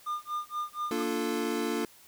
triangle tone with tremolo, 1208 Hz, D6, 48 cents sharp, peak -27 dBFS, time 0.06-1.03 s, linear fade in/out 10 ms, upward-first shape sine, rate 4.2 Hz, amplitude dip 100%
square chord, Bb major seventh, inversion none, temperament equal, 233.1 / 293.7 / 349.2 / 440 Hz, Bb3 / D4 / F4 / A4, 0 / 0 / 0 / 0 cents, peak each -35 dBFS, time 0.91-1.85 s, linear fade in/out 2 ms
effects white hiss -56 dBFS RMS until 2.07 s

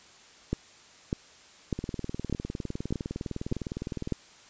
two click trains, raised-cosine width 3 ms, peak -14 / -20 dBFS, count 7 / 46, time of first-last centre 0.53-4.123 / 1.79-4.074 s, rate 1.67 / 19.7 Hz, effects white hiss -54 dBFS RMS until 4.49 s + resampled to 16000 Hz

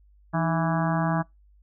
harmonic tone with a mistuned harmonic, 164.81 Hz, E3, in tune, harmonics 1 / 2 / 4 / 5 / 6 / 7 / 8 / 9 / 10, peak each -24 / -32 / -30 / -32 / -34 / -33 / -39 / -38 / -37 dBFS, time 0.33-1.23 s, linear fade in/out 20 ms, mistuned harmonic 2, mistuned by -90 cents, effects noise-tail reverb RT60 0.2 s tail -26 dB re dry + added 50 Hz sine -54 dBFS peak until 1.62 s

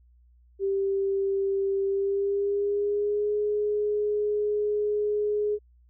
sine tone with pitch glide, 392 to 417.7 Hz, G4 to G#4, 0 to +10 cents, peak -23 dBFS, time 0.59-5.59 s, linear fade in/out 50 ms, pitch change +110 cents, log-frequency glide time 1.86-3.33 s, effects added 60 Hz sine -55 dBFS peak until 5.89 s

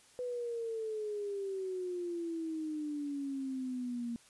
sine exponential sweep, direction down, 500 to 233.1 Hz, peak -35 dBFS, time 0.19-4.16 s, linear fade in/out 0 ms, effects white hiss -62 dBFS RMS until 4.29 s + resampled to 24000 Hz

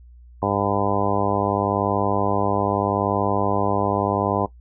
harmonic tone, 100.8 Hz, G2, 49 cents sharp, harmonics 1 / 2 / 3 / 4 / 5 / 6 / 7 / 8 / 9 / 10, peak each -28 / -28 / -28 / -28 / -28 / -28 / -28 / -28 / -28 / -28 dBFS, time 0.42-4.46 s, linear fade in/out 5 ms, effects noise-tail reverb RT60 0.1 s tail -18 dB re dry + added 60 Hz sine -43 dBFS peak until 4.6 s

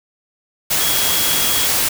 sine tone in noise, 3316 Hz, G#7, 3 cents flat, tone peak -23 dBFS, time 0.8-1.67 s, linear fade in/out 10 ms, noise white, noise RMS -17 dBFS, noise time 0.7-1.89 s, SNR -9 dB, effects none

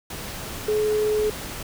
sine tone in noise, 425.9 Hz, G#4, 44 cents sharp, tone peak -19 dBFS, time 0.68-1.3 s, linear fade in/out 5 ms, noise pink, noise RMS -34 dBFS, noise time 0.1-1.63 s, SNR +12 dB, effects none

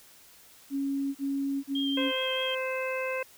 sine tone bursts, 276.4 Hz, C#4, 5 cents flat, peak -27 dBFS, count 3, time 0.7-2.122 s, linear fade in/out 50 ms, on 450 ms, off 36 ms
sine tone with vibrato, 3198 Hz, G7, 34 cents sharp, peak -31 dBFS, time 1.75-2.55 s, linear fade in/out 5 ms, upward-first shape sine, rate 4.8 Hz, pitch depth 22 cents each way
harmonic tone, 520 Hz, C5, 11 cents flat, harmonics 1 / 2 / 3 / 4 / 5, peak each -31 / -38 / -39 / -39 / -36 dBFS, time 1.97-3.23 s, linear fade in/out 5 ms
effects white hiss -55 dBFS RMS until 3.37 s

